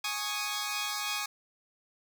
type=chord; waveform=10% pulse; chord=Ab suspended fourth; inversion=none; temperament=equal; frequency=830.6 / 1108.7 / 1244.5 Hz; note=Ab5 / Db6 / Eb6; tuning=0 / 0 / 0 cents; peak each=-28 dBFS; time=0.04-1.26 s; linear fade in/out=5 ms; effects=none